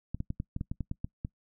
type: clicks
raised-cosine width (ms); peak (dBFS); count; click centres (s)
5; -21; 11; 0.146 / 0.204 / 0.304 / 0.401 / 0.564 / 0.611 / 0.715 / 0.807 / 0.914 / 1.045 / 1.249
effects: noise-tail reverb RT60 0.1 s tail -23 dB re dry